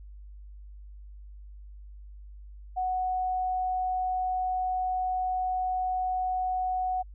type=tone; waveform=sine; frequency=740 Hz; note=F#5; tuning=in tune; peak=-26 dBFS; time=2.76-7.03 s; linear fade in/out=20 ms; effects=added 50 Hz sine -43 dBFS peak until 7.14 s